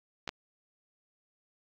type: clicks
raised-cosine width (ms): 0.2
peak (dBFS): -17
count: 2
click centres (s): 0.277 / 0.291
effects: low-pass 5000 Hz 12 dB/octave + AAC 48 kbps